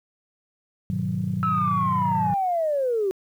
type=chord; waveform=sine; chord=G# minor seventh; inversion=none; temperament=equal with one note detuned; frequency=102.87 / 123.47 / 155.56 / 185 Hz; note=G#2 / B2 / D#3 / F#3; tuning=-16 / 0 / 0 / 0 cents; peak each=-30 / -30 / -29 / -26 dBFS; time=0.9-2.34 s; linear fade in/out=0 ms
type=linear sweep; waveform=sine; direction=down; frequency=1318.5 to 370 Hz; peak=-20 dBFS; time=1.43-3.11 s; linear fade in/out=0 ms
effects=tanh soft clip ceiling -14 dBFS + 9-bit